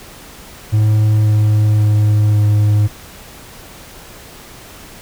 triangle tone with pitch steps, 107.3 / 106.44 / 105.58 / 104.73 Hz, A2 / G#2 / G#2 / G#2, -43 / +43 / +29 / +15 cents, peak -7 dBFS, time 0.72-2.88 s, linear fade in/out 20 ms, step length 540 ms, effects pink hiss -37 dBFS RMS until 5.01 s

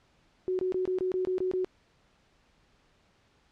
sine tone bursts, 370 Hz, F#4, in tune, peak -26 dBFS, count 9, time 0.48-1.646 s, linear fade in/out 0 ms, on 110 ms, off 22 ms, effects pink hiss -66 dBFS RMS until 3.51 s + low-pass 5000 Hz 12 dB/octave

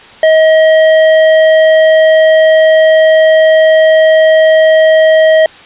sine tone with hard clipping, 634 Hz, D#5, 32 cents sharp, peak -5 dBFS, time 0.23-5.46 s, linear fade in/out 2 ms, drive 10 dB, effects white hiss -35 dBFS RMS until 5.65 s + resampled to 8000 Hz

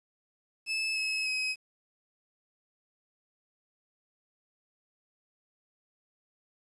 30% pulse tone with pitch steps, 2613 / 2577 / 2542 Hz, E7 / E7 / D#7, -16 / -40 / +36 cents, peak -26 dBFS, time 0.66-1.56 s, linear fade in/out 50 ms, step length 300 ms, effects resampled to 24000 Hz + 10-bit

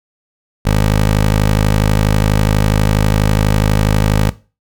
15% pulse tone, 52.2 Hz, G#1, 10 cents sharp, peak -4 dBFS, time 0.65-4.3 s, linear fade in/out 10 ms, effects noise-tail reverb RT60 0.3 s tail -17 dB re dry

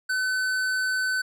triangle tone with hard clipping, 1515 Hz, F#6, 40 cents sharp, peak -25 dBFS, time 0.09-1.22 s, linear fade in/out 10 ms, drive 16 dB, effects none

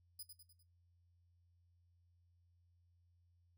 10% pulse tone with echo, 4978 Hz, D#8, in tune, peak -40 dBFS, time 0.19-0.23 s, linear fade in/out 5 ms, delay 100 ms, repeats 4, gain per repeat -6 dB, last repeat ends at 0.63 s, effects noise-tail reverb RT60 0.2 s tail -18 dB re dry + added 87 Hz sine -70 dBFS peak until 3.57 s

